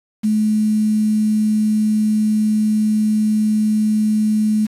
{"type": "tone with quantisation", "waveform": "sine", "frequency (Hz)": 214.5, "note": "A3", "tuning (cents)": -44, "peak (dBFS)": -13, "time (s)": [0.23, 4.67], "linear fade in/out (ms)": 20, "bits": 6, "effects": ["resampled to 32000 Hz"]}